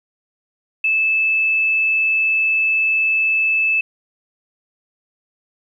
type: tone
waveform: sine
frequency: 2621 Hz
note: E7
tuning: 11 cents flat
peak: -14 dBFS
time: 0.84-3.81 s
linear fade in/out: 5 ms
effects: 9-bit